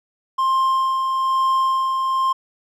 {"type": "tone with tremolo", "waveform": "triangle", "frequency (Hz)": 1056, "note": "C6", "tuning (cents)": 16, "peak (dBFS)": -13, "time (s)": [0.38, 2.33], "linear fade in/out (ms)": 10, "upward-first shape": "sine", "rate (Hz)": 1.1, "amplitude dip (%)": 35, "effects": []}